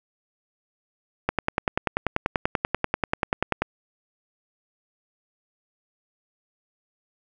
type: click train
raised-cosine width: 0.5 ms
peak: -6 dBFS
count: 25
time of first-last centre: 1.29-3.62 s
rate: 10.3 Hz
effects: none